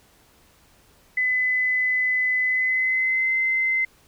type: tone with pitch glide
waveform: sine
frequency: 2012 to 2065 Hz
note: B6 to C7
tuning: +32 to -23 cents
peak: -19 dBFS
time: 1.17-3.85 s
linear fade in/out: 5 ms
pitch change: +45 cents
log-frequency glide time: 2.42-3.35 s
effects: pink hiss -57 dBFS RMS until 4.07 s